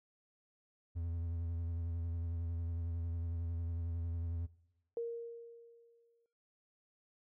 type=tone with vibrato; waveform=triangle; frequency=84.2 Hz; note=E2; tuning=37 cents sharp; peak=-34 dBFS; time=0.95-4.47 s; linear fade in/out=20 ms; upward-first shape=sine; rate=11 Hz; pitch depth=34 cents each way
type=tone with exponential decay; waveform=sine; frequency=466.6 Hz; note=A#4; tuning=2 cents sharp; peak=-34 dBFS; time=4.97-6.26 s; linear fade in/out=1 ms; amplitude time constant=280 ms
effects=noise-tail reverb RT60 1.0 s tail -21 dB re dry